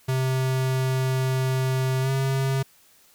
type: tone with pitch glide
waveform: square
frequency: 130.7 to 134.45 Hz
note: C3 to C3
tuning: -1 to +47 cents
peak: -22 dBFS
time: 0.08-2.63 s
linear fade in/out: 10 ms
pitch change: +48 cents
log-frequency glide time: 2.01-2.1 s
effects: white hiss -57 dBFS RMS until 3.14 s